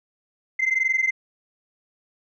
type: tone pair together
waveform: sine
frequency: 2062 / 2084 Hz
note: C7 / C7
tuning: -26 / -7 cents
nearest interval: unison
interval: 19 cents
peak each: -21 dBFS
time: 0.59-1.11 s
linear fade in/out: 10 ms
effects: tanh soft clip ceiling -14 dBFS